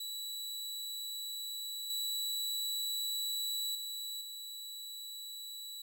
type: tone with level steps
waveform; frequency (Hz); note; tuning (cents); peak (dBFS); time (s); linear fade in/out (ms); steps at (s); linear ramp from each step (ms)
sawtooth; 3934; B7; -7; -36 / -31 / -36 / -40; 0-5.82; 5; 1.9 / 3.75 / 4.21; 2
effects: none